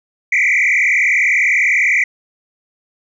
sine tone with frequency modulation, 2165 Hz, C#7, 41 cents flat, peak -9 dBFS, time 0.32-2.04 s, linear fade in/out 5 ms, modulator 40 Hz, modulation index 5.4, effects tanh soft clip ceiling -8 dBFS

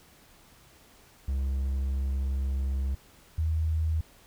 triangle / sine tone pair in turn, 67.2 / 79.66 Hz, C2 / D#2, +47 / +41 cents, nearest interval minor third, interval 294 cents, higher second, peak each -24 dBFS, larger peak neither, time 1.28-2.95 / 3.38-4.01 s, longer first, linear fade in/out 5 ms, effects pink hiss -57 dBFS RMS until 4.26 s

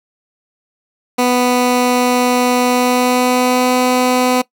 15% pulse tone with pitch glide, 247.9 to 251.7 Hz, B3 to B3, +7 to +33 cents, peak -5 dBFS, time 1.18-4.42 s, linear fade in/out 10 ms, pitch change +26 cents, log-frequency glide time 2.66-3.72 s, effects noise-tail reverb RT60 0.1 s tail -20 dB re dry

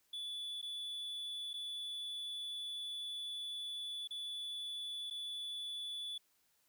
triangle tone with dropouts, 3452 Hz, A7, 34 cents flat, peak -39 dBFS, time 0.13-6.18 s, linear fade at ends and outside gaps 5 ms, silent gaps 0.616-0.626 / 1.533-1.539 / 4.075-4.107 / 5.101-5.108 s, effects white hiss -75 dBFS RMS until 6.68 s

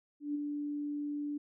sine tone with ADSR envelope, 292.2 Hz, D4, 9 cents flat, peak -30 dBFS, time 0.2-1.38 s, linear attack 150 ms, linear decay 12 ms, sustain -4 dB, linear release 9 ms, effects none

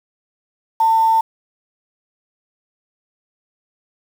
sine tone with quantisation, 897 Hz, A5, 33 cents sharp, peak -11 dBFS, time 0.8-1.21 s, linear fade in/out 5 ms, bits 6, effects none

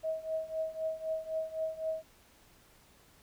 sine tone with tremolo, 638 Hz, D#5, 43 cents sharp, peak -29 dBFS, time 0.03-2.03 s, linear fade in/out 20 ms, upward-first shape triangle, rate 3.9 Hz, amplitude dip 90%, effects pink hiss -62 dBFS RMS until 3.22 s

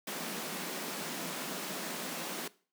pink high-pass noise, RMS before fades -39 dBFS, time 0.07-2.48 s, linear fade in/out 5 ms, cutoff 160 Hz, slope 96 dB/octave, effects noise-tail reverb RT60 0.4 s tail -20 dB re dry

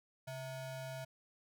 square ring-modulated tone, 393.1 Hz, G4, 5 cents sharp, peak -40 dBFS, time 0.27-1.05 s, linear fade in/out 10 ms, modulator 259 Hz, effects none

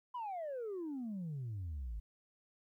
sine exponential sweep, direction down, 1022 to 50 Hz, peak -37 dBFS, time 0.14-2 s, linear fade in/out 10 ms, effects tanh soft clip ceiling -37 dBFS + 13-bit

